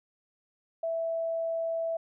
sine tone, 659.3 Hz, E5, in tune, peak -28 dBFS, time 0.83-1.97 s, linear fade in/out 5 ms, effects none

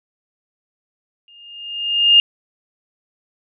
sine tone with exponential growth, 2825 Hz, F7, 19 cents sharp, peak -5 dBFS, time 1.28-2.2 s, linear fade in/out 1 ms, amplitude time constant 200 ms, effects none

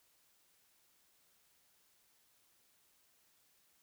silence, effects white hiss -72 dBFS RMS until 3.82 s

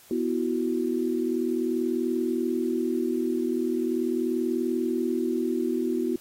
sine chord, B suspended fourth, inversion none, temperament equal, 246.9 / 329.6 / 370 Hz, B3 / E4 / F#4, 0 / 0 / 0 cents, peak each -28 dBFS, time 0.11-6.16 s, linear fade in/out 2 ms, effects white hiss -53 dBFS RMS until 6.2 s + AAC 48 kbps

